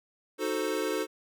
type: chord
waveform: square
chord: D# diminished seventh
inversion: none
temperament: equal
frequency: 311.1 / 370 / 440 / 523.3 Hz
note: D#4 / F#4 / A4 / C5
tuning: 0 / 0 / 0 / 0 cents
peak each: -35 / -35 / -33 / -36 dBFS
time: 0.38-1.07 s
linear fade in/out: 50 ms
effects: none